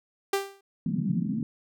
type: tone with exponential decay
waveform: sawtooth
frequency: 394.2 Hz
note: G4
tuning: 10 cents sharp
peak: -17 dBFS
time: 0.33-0.61 s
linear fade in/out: 5 ms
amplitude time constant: 60 ms
type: band-pass noise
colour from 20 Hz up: white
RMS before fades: -28 dBFS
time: 0.86-1.43 s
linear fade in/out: 2 ms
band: 140 to 240 Hz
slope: 48 dB/octave
effects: none